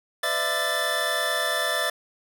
25% pulse tone cluster, 506 / 600 / 669 / 1759 Hz, B4 / D5 / E5 / A6, +42 / +37 / +25 / -1 cents, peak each -30 / -26 / -26 / -22 dBFS, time 0.23-1.9 s, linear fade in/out 5 ms, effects none

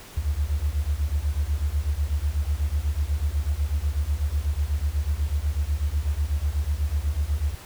sine beating tone pair, 69.2 / 77.3 Hz, C#2 / D#2, -2 / -11 cents, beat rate 8.1 Hz, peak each -25 dBFS, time 0.17-7.55 s, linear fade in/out 5 ms, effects pink hiss -44 dBFS RMS until 7.65 s

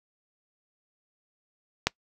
click, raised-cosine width 0.2 ms, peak -4 dBFS, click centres 1.87 s, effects noise-tail reverb RT60 0.1 s tail -24 dB re dry

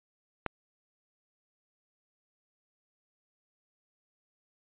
click, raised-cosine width 0.5 ms, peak -15 dBFS, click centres 0.463 s, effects resampled to 8000 Hz

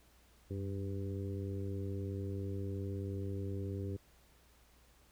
harmonic tone with a mistuned harmonic, 98.8 Hz, G2, 14 cents sharp, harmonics 1 / 2 / 3 / 4 / 5, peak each -38 / -46 / -46 / -45 / -51 dBFS, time 0.5-3.97 s, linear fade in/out 10 ms, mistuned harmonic 1, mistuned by -77 cents, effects added 60 Hz sine -66 dBFS peak until 5.11 s + pink hiss -67 dBFS RMS until 5.11 s

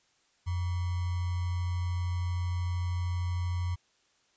sine tone with sample-and-hold, 88.7 Hz, F2, 27 cents sharp, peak -28 dBFS, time 0.46-3.76 s, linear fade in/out 20 ms, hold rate 1050 Hz, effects white hiss -69 dBFS RMS until 4.36 s + resampled to 16000 Hz

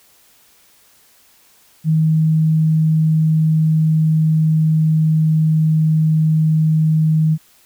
sine tone with pitch glide, 158.1 to 157.19 Hz, D#3 to D#3, +28 to +18 cents, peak -11 dBFS, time 1.84-7.38 s, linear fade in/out 50 ms, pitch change -10 cents, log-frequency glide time 2-5.95 s, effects white hiss -52 dBFS RMS until 7.65 s

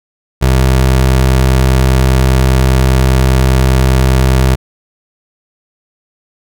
25% pulse tone, 65 Hz, C2, 11 cents flat, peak -3 dBFS, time 0.41-4.56 s, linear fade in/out 20 ms, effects none

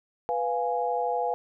sine chord, F diminished, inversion second, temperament equal, 493.9 / 698.5 / 830.6 Hz, Cb5 / F5 / Ab5, 0 / 0 / 0 cents, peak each -29 dBFS, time 0.29-1.34 s, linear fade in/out 0 ms, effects none

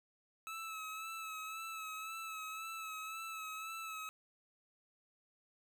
25% pulse tone with vibrato, 1300 Hz, E6, 24 cents flat, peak -39 dBFS, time 0.47-4.09 s, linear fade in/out 0 ms, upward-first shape sine, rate 1.9 Hz, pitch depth 32 cents each way, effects none

